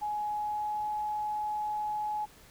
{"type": "tone with pitch glide", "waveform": "sine", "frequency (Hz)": [839, 844.8], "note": ["G#5", "G#5"], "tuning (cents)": [17, 29], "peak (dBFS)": -30, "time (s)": [0.01, 2.26], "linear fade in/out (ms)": 20, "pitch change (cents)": 12, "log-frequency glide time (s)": [0.32, 0.88], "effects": ["pink hiss -56 dBFS RMS until 2.5 s"]}